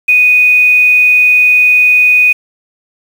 sine tone with quantisation, 2485 Hz, D#7, 3 cents flat, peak -4 dBFS, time 0.08-2.33 s, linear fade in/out 10 ms, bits 5, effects none

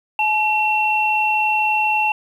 sine tone pair together, 855.5 / 2716 Hz, A5 / F7, -49 / -49 cents, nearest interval octave + minor sixth, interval 2000 cents, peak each -18 dBFS, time 0.19-2.12 s, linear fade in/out 2 ms, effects 8-bit

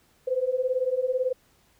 sine beating tone pair, 500 / 518 Hz, B4 / C5, +21 / -17 cents, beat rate 18 Hz, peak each -27 / -25 dBFS, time 0.27-1.33 s, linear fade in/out 10 ms, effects pink hiss -63 dBFS RMS until 1.79 s

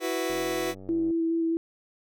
sawtooth chord, E suspended second, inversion none, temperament just, 329.6 / 370.8 / 494.4 Hz, E4 / F#4 / B4, 0 / +4 / +2 cents, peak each -27 dBFS, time 0-0.75 s, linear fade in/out 50 ms
click train, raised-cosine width 2 ms, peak -32 dBFS, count 78, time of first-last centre 0.3-1.108 s, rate 95.3 Hz
sine tone with vibrato, 330 Hz, E4, 2 cents sharp, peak -23 dBFS, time 0.89-1.57 s, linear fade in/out 0 ms, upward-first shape square, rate 4.8 Hz, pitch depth 10 cents each way
effects none

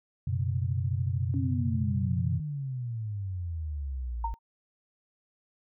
sine chord, F# suspended fourth, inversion none, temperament equal with one note detuned, 92.5 / 123.47 / 137 Hz, F#2 / B2 / C#3, 0 / 0 / -20 cents, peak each -29 / -30 / -34 dBFS, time 0.27-2.4 s, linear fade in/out 5 ms
sine exponential sweep, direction down, 278.8 to 53.2 Hz, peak -31 dBFS, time 1.34-4.34 s, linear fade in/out 0 ms
sine tone with exponential decay, 920 Hz, A#5, 23 cents flat, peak -25 dBFS, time 4.24-4.39 s, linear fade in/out 5 ms, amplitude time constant 32 ms
effects none

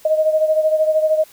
sine beating tone pair, 622.3 / 635.3 Hz, D#5 / D#5, 0 / +36 cents, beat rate 13 Hz, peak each -14 / -20 dBFS, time 0.05-1.24 s, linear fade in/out 5 ms, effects white hiss -47 dBFS RMS until 1.32 s

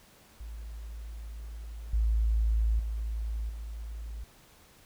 sine tone with level steps, 55.1 Hz, A1, 3 cents sharp, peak -38 / -23 / -30 / -36 dBFS, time 0.4-4.24 s, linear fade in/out 5 ms, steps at 1.93 / 2.79 / 3.49 s, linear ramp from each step 5 ms, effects pink hiss -58 dBFS RMS until 4.85 s

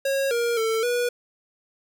square tone with pitch steps, 546 / 471.5 / 446.9 / 485.3 Hz, C#5 / A#4 / A4 / B4, -26 / +20 / +27 / -30 cents, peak -22 dBFS, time 0.05-1.09 s, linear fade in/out 5 ms, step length 260 ms, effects none

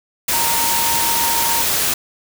sine tone in noise, 927 Hz, A#5, 10 cents flat, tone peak -21 dBFS, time 0.33-1.62 s, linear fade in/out 5 ms, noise white, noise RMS -18 dBFS, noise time 0.28-1.94 s, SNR -6 dB, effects none

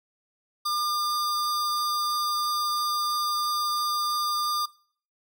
square tone pair together, 1201 / 4804 Hz, D6 / D8, +38 / +38 cents, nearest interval 2 octaves, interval 2400 cents, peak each -27 / -30 dBFS, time 0.65-4.66 s, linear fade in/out 10 ms, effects noise-tail reverb RT60 0.5 s tail -21 dB re dry

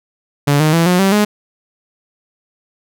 sawtooth tone with pitch steps, 143.5 / 154.69 / 166.75 / 179.76 / 193.78 / 208.9 Hz, D3 / D#3 / E3 / F#3 / G3 / G#3, -40 / -10 / +20 / -50 / -20 / +10 cents, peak -6 dBFS, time 0.47-1.25 s, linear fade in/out 10 ms, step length 130 ms, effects none

